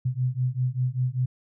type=beating tone pair; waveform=sine; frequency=124.4 / 129.5 Hz; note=B2 / C3; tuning=+13 / -17 cents; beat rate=5.1 Hz; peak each=-26 dBFS; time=0.05-1.26 s; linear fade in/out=10 ms; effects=none